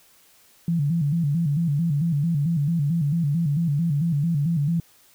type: tone with vibrato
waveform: sine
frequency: 155.56 Hz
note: D#3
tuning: in tune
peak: -19 dBFS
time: 0.68-4.8 s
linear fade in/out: 2 ms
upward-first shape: square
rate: 4.5 Hz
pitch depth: 140 cents each way
effects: white hiss -56 dBFS RMS until 5.14 s